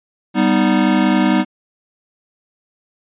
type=chord; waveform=square; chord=G augmented; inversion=none; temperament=equal; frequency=196 / 246.9 / 311.1 Hz; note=G3 / B3 / D#4; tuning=0 / 0 / 0 cents; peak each=-17 dBFS; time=0.34-1.45 s; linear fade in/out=50 ms; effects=resampled to 8000 Hz